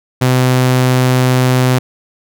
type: tone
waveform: sawtooth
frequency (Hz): 127.5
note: C3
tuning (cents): -44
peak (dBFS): -5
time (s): 0.21-1.79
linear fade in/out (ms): 10
effects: none